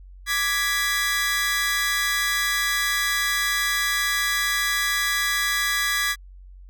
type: chord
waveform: sawtooth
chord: G# diminished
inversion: second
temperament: equal with one note detuned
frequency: 1174.7 / 1669.9 / 1975.5 Hz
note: D6 / G#6 / B6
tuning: 0 / +9 / 0 cents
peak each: -26 / -21 / -21 dBFS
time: 0.26-6.16 s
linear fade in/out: 50 ms
effects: added 46 Hz sine -41 dBFS peak until 6.69 s